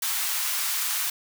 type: high-pass noise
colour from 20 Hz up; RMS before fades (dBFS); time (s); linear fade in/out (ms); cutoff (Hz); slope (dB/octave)
white; -27; 0.02-1.1; 5; 890; 24
effects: none